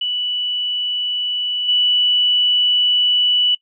sine tone with level steps, 2960 Hz, F#7, in tune, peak -18 / -12 dBFS, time 0.01-3.55 s, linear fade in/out 5 ms, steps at 1.68 s, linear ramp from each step 10 ms, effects noise-tail reverb RT60 0.1 s tail -22 dB re dry

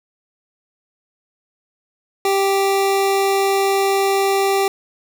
25% pulse tone, 392 Hz, G4, in tune, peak -11 dBFS, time 2.25-4.68 s, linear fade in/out 2 ms, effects none

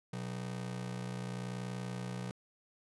45% pulse ring-modulated tone, 153.5 Hz, D#3, 23 cents flat, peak -35 dBFS, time 0.13-2.31 s, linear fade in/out 0 ms, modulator 30.4 Hz, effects resampled to 24000 Hz

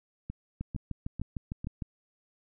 two click trains, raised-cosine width 5 ms, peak -24 / -22 dBFS, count 4 / 9, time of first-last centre 0.3-1.645 / 0.61-1.822 s, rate 2.23 / 6.6 Hz, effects none

